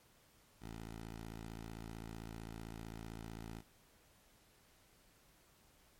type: tone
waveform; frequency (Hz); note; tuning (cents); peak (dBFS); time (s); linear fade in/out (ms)
10% pulse; 55.6; A1; +19; -38; 0.6-3.63; 50
effects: pink hiss -68 dBFS RMS until 5.99 s + MP3 64 kbps